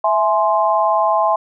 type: chord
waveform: sine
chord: E augmented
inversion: none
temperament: equal with one note detuned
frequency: 659.3 / 840.7 / 1046.5 Hz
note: E5 / G#5 / B#5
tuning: 0 / +21 / 0 cents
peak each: -17 dBFS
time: 0.04-1.36 s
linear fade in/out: 5 ms
effects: none